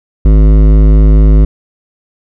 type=tone with hard clipping; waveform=sine; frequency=52.2 Hz; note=G#1; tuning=10 cents sharp; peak=-4 dBFS; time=0.25-1.45 s; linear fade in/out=5 ms; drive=14 dB; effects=none